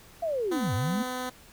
sine linear two-way sweep, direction down then up, 696 to 91.1 to 237.7 Hz, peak -26 dBFS, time 0.22-1.03 s, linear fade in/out 10 ms, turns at 0.74 s
10% pulse tone, 252.9 Hz, B3, 41 cents sharp, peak -23 dBFS, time 0.51-1.3 s, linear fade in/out 10 ms
effects pink hiss -53 dBFS RMS until 1.52 s

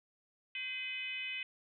sine tone with frequency modulation, 2526 Hz, D#7, 26 cents sharp, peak -37 dBFS, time 0.55-1.43 s, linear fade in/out 2 ms, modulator 478 Hz, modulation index 1.1, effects none

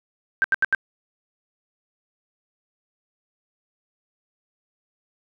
sine tone bursts, 1568 Hz, G6, in tune, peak -15 dBFS, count 4, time 0.42-0.748 s, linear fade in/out 0 ms, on 22 ms, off 80 ms, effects none

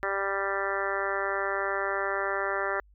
harmonic tone, 196.6 Hz, G3, 5 cents sharp, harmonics 2 / 3 / 4 / 5 / 6 / 7 / 8 / 9 / 10, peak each -34 / -34 / -37 / -38 / -36 / -34 / -38 / -34 / -40 dBFS, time 0.03-2.8 s, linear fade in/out 0 ms, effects added 50 Hz sine -55 dBFS peak until 2.94 s

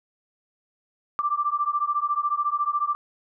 sine beating tone pair, 1170 / 1184 Hz, D6 / D6, -7 / +14 cents, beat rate 14 Hz, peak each -25 dBFS, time 1.19-2.95 s, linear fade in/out 0 ms, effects none

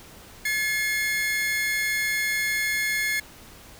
40% pulse tone pair together, 1711.6 / 2149 Hz, A6 / C7, -48 / +46 cents, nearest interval major third, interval 394 cents, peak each -27 / -24 dBFS, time 0.45-3.2 s, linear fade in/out 5 ms, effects pink hiss -47 dBFS RMS until 3.79 s

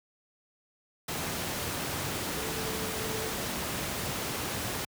sine tone in noise, 440 Hz, A4, in tune, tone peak -38 dBFS, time 2.37-3.3 s, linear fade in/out 5 ms, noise pink, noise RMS -33 dBFS, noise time 1.08-4.85 s, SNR -8 dB, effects high-pass 80 Hz 12 dB/octave

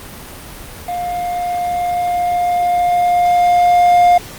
triangle tone with level ramp, 707 Hz, F5, 21 cents sharp, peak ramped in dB -17 to -4 dBFS, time 0.88-4.18 s, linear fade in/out 5 ms, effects pink hiss -33 dBFS RMS until 4.38 s + Opus 32 kbps

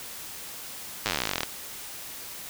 slowing click train, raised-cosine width 0.2 ms, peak -8 dBFS, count 24, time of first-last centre 1.06-1.433 s, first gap 9 ms, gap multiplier 1.05, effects white hiss -40 dBFS RMS until 2.49 s

